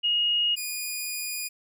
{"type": "tone pair in turn", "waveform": ["sine", "10% pulse"], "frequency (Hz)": [2872, 2454], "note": ["F7", "D#7"], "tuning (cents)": [48, -25], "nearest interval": "minor third", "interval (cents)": 273, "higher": "first", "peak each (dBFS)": -21, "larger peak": "neither", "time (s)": [[0.03, 0.56], [0.56, 1.49]], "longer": "second", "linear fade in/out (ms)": 20, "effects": []}